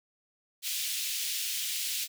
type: high-pass noise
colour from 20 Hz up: pink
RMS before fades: -33 dBFS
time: 0.62-2.08 s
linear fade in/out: 50 ms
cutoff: 2700 Hz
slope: 24 dB/octave
effects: none